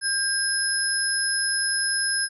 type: tone cluster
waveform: sine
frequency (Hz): 1601 / 5120 / 10530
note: G6 / D#8 / E9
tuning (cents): +36 / +49 / -3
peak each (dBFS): -26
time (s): 0.01-2.29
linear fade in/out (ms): 50
effects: none